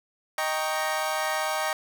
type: chord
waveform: 25% pulse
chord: Eb dominant seventh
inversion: none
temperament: equal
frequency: 622.3 / 784 / 932.3 / 1108.7 Hz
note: Eb5 / G5 / Bb5 / Db6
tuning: 0 / 0 / 0 / 0 cents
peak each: -26 / -27 / -29 / -30 dBFS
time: 0.38-1.73 s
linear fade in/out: 2 ms
effects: none